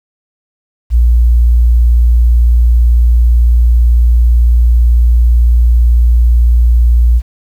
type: tone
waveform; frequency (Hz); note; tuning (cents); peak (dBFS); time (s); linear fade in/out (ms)
sine; 59; A#1; +22; -4; 0.9-7.22; 50
effects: 7-bit